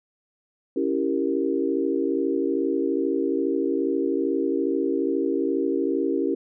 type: chord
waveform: sine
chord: C# diminished seventh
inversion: none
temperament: equal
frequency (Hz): 277.2 / 329.6 / 392 / 466.2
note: C#4 / E4 / G4 / Bb4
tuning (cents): 0 / 0 / 0 / 0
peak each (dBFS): -26 / -26 / -26 / -29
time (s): 0.76-6.35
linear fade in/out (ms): 5
effects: none